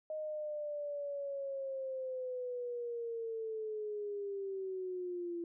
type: linear sweep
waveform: sine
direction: down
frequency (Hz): 622.3 to 338.9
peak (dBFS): -37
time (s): 0.1-5.44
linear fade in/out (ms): 2
effects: none